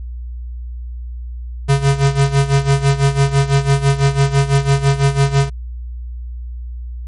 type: tone with tremolo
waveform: square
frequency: 138.59 Hz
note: C#3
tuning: in tune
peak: -9 dBFS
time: 1.68-5.5 s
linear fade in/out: 20 ms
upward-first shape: sine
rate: 6 Hz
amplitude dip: 80%
effects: added 60 Hz sine -24 dBFS peak until 7.07 s + MP3 48 kbps